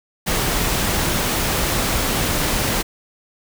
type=noise; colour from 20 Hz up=pink; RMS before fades=-20 dBFS; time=0.26-2.83 s; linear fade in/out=20 ms; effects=none